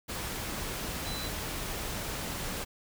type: tone in noise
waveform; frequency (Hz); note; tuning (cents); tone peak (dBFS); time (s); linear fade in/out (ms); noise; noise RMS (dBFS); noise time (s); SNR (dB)
sine; 4000; B7; +21; -40; 1.05-1.29; 20; pink; -36; 0.08-2.65; -7
effects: none